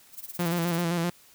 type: noise with tremolo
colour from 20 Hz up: violet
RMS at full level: -37 dBFS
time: 0.12-0.85 s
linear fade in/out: 50 ms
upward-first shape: sine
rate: 18 Hz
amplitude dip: 95%
type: tone with vibrato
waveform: sawtooth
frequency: 170.9 Hz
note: F3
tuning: 37 cents flat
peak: -21 dBFS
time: 0.39-1.1 s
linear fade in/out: 5 ms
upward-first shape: square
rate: 7.7 Hz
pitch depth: 43 cents each way
effects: white hiss -56 dBFS RMS until 1.34 s